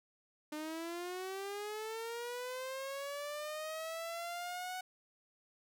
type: linear sweep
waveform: sawtooth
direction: up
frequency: 300 to 744 Hz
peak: -36 dBFS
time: 0.52-4.81 s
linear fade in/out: 5 ms
effects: none